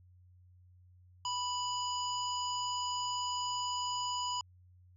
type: harmonic tone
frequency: 987.8 Hz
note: B5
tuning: in tune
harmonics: 1 / 3 / 5 / 7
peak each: -35 / -40 / -42 / -43 dBFS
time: 1.25-4.41 s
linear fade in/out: 2 ms
effects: added 90 Hz sine -58 dBFS peak until 4.96 s